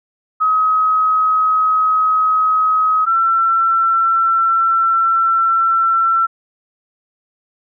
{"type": "tone pair in turn", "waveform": "sine", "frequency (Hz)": [1270, 1345.5], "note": ["D#6", "E6"], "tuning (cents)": [35, 35], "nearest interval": "minor second", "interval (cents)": 100, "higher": "second", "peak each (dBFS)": -11, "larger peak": "neither", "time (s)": [[0.4, 3.06], [3.06, 6.27]], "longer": "second", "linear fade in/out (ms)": 20, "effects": []}